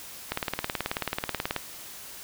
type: click train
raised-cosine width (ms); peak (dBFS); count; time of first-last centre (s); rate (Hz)
0.3; -11; 24; 0.32-1.563; 18.5
effects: white hiss -43 dBFS RMS until 2.23 s